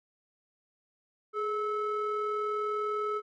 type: ring-modulated tone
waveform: triangle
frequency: 440 Hz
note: A4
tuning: in tune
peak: -24 dBFS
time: 1.33-3.22 s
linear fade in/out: 50 ms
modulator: 860 Hz
effects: none